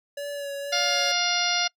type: tone with vibrato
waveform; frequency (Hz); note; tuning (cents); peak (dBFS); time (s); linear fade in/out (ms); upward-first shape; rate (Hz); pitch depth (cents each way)
square; 568; C#5; +42; -31; 0.17-1.12; 5; sine; 2; 22
type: harmonic tone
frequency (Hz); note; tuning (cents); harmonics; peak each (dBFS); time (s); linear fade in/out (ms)
705; F5; +16; 1 / 2 / 3 / 4 / 5 / 6 / 7 / 8; -30 / -30 / -30 / -30 / -30 / -30 / -30 / -30; 0.72-1.68; 10
effects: noise-tail reverb RT60 0.1 s tail -26 dB re dry